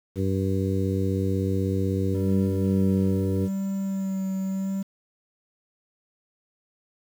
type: harmonic tone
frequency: 96.1 Hz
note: G2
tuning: 34 cents flat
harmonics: 1 / 2 / 3 / 4 / 5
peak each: -25 / -28 / -30 / -31 / -32 dBFS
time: 0.15-3.49 s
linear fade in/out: 50 ms
type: tone with vibrato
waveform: triangle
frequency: 193.1 Hz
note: G3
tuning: 26 cents flat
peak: -23 dBFS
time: 2.14-4.83 s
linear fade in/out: 10 ms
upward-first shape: sine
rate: 0.8 Hz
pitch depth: 19 cents each way
effects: 8-bit